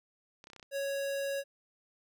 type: clicks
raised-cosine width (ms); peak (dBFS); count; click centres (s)
0.2; -33; 7; 0.441 / 0.471 / 0.501 / 0.533 / 0.563 / 0.597 / 0.628
type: tone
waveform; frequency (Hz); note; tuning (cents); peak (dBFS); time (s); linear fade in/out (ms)
square; 554.4; C#5; 0; -33; 0.71-1.44; 50
effects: none